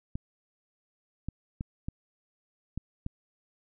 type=clicks; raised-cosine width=5 ms; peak=-21 dBFS; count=6; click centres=0.155 / 1.286 / 1.609 / 1.885 / 2.776 / 3.064 s; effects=none